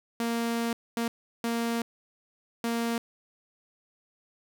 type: tone bursts at uneven times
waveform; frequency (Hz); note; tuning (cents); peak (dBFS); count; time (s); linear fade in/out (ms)
sawtooth; 232.5; A#3; -4; -23; 4; 0.2-0.73 / 0.97-1.08 / 1.44-1.82 / 2.64-2.98; 2
effects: none